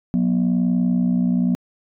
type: tone pair together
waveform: sine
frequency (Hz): 181.5 / 242.3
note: F#3 / B3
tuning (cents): -33 / -33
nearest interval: perfect fourth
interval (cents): 500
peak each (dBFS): -17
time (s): 0.14-1.55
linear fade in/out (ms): 0
effects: tanh soft clip ceiling -12 dBFS